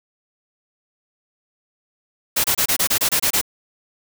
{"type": "noise bursts", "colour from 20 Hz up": "white", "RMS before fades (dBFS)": -18, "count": 10, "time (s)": [2.36, 3.414], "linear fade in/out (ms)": 10, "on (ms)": 82, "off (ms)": 26, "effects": []}